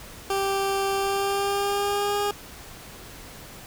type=tone with pitch glide; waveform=20% pulse; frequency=392 to 408.9 Hz; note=G4 to G#4; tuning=0 to -27 cents; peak=-18 dBFS; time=0.3-2.31 s; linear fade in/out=2 ms; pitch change=+73 cents; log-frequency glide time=0.96-2.17 s; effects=pink hiss -43 dBFS RMS until 3.66 s